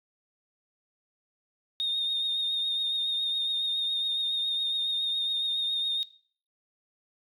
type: tone with vibrato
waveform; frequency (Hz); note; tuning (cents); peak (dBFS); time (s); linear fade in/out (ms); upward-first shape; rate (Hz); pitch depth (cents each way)
sine; 3683; A#7; -22; -25; 1.8-6.03; 0; triangle; 7.2; 32
effects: noise-tail reverb RT60 0.5 s tail -20 dB re dry + tanh soft clip ceiling -22 dBFS